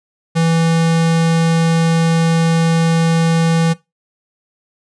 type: tone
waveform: square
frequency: 164.81 Hz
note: E3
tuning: in tune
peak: -12 dBFS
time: 0.35-3.74 s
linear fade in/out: 20 ms
effects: noise-tail reverb RT60 0.2 s tail -19 dB re dry + resampled to 22050 Hz